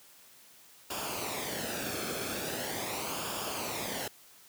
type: noise with flanger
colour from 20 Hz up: pink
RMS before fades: -36 dBFS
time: 0.9-4.08 s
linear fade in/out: 5 ms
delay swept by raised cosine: 0.49 to 1.05 ms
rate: 0.41 Hz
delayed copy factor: -0.6
effects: white hiss -57 dBFS RMS until 4.48 s + high-pass 100 Hz 12 dB/octave